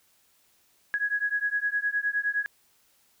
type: beating tone pair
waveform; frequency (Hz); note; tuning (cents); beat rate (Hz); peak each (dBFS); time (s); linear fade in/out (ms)
sine; 1661.2 / 1670.9; G#6 / G#6; 0 / +10; 9.7; -28; 0.94-2.46; 0
effects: white hiss -65 dBFS RMS until 3.2 s